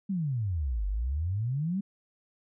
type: exponential two-way sweep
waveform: sine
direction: down then up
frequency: 204.8 to 46.65 to 204.8 Hz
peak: -27 dBFS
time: 0.09-1.81 s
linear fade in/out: 10 ms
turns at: 0.87 s
effects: none